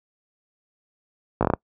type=slowing click train; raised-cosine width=1 ms; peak=-5 dBFS; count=6; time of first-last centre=1.41-1.537 s; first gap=17 ms; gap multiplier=1.2; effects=noise-tail reverb RT60 0.1 s tail -26 dB re dry + high-pass 60 Hz 12 dB/octave